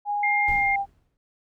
sine tone with pitch glide, 823 to 795.4 Hz, G#5 to G5, -16 to +25 cents, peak -23 dBFS, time 0.05-0.86 s, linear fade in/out 50 ms, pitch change -59 cents, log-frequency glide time 0.48-0.67 s
sine tone, 2116 Hz, C7, 19 cents sharp, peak -21 dBFS, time 0.23-0.76 s, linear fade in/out 5 ms
brown noise with exponential decay, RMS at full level -33 dBFS, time 0.48-1.17 s, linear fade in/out 1 ms, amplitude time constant 150 ms
effects none

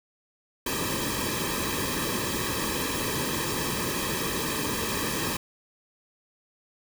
pink noise with comb filter, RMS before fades -29 dBFS, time 0.66-5.37 s, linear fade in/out 5 ms, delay 1.4 ms, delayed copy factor -0.85, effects none

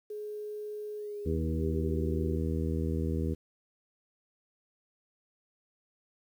sine tone with pitch glide, 420.9 to 377.2 Hz, G#4 to F#4, +23 to +33 cents, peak -36 dBFS, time 0.1-2.37 s, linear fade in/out 5 ms, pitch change -190 cents, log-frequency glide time 0.97-2.12 s
harmonic tone, 80.1 Hz, E2, 49 cents flat, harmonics 1 / 2 / 3 / 4 / 5 / 6, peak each -31 / -35 / -36 / -38 / -39 / -41 dBFS, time 1.25-3.35 s, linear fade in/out 20 ms
effects 10-bit

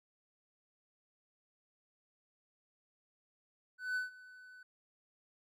triangle tone with ADSR envelope, 1502 Hz, F#6, 26 cents sharp, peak -30 dBFS, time 3.78-4.63 s, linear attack 180 ms, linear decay 140 ms, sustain -21 dB, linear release 4 ms, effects none

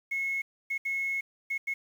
sine tone bursts at uneven times, 2180 Hz, C#7, 29 cents flat, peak -27 dBFS, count 5, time 0.11-0.42 / 0.7-0.78 / 0.85-1.21 / 1.5-1.58 / 1.67-1.74 s, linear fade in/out 10 ms, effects tanh soft clip ceiling -24 dBFS + 9-bit

